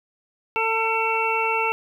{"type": "harmonic tone", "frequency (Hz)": 448.3, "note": "A4", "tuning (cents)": 32, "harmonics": [1, 2, 3, 5, 6], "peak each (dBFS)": [-27, -24, -28, -29, -25], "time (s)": [0.56, 1.72], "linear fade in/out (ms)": 0, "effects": ["9-bit"]}